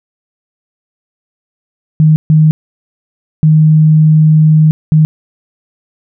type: tone bursts at uneven times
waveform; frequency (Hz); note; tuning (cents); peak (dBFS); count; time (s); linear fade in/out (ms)
sine; 155.56; D#3; 0; -3; 4; 2-2.16 / 2.3-2.51 / 3.43-4.71 / 4.92-5.05; 0
effects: none